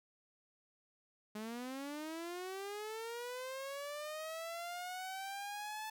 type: linear sweep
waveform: sawtooth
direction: up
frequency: 208.6 to 874 Hz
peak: -38 dBFS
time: 1.35-5.9 s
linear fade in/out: 5 ms
effects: none